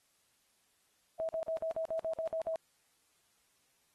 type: tone bursts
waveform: sine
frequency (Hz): 648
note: E5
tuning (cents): -30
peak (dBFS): -32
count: 10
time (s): 1.2-2.558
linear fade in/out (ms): 0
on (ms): 89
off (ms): 52
effects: white hiss -73 dBFS RMS until 3.94 s + AAC 32 kbps